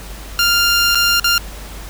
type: tone with dropouts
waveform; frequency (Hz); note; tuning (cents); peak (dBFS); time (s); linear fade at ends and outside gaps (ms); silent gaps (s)
15% pulse; 1396.9; F6; 0; -5; 0.39-1.38; 1; 0.948-0.954 / 1.198-1.243
effects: added 50 Hz sine -31 dBFS peak until 1.89 s + pink hiss -35 dBFS RMS until 1.89 s